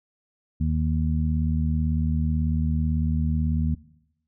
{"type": "harmonic tone", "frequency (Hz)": 78.1, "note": "D#2", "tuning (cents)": 7, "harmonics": [1, 2, 3], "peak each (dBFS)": [-23, -26, -28], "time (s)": [0.6, 3.75], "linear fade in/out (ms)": 10, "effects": ["noise-tail reverb RT60 0.8 s tail -19 dB re dry"]}